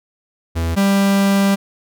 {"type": "tone pair in turn", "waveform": "45% pulse", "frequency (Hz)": [83, 197.41], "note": ["E2", "G3"], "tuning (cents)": [12, 12], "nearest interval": "octave + minor third", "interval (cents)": 1500, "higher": "second", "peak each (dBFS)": [-17, -12], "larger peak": "second", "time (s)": [[0.55, 0.76], [0.76, 1.56]], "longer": "second", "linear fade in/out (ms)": 20, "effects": []}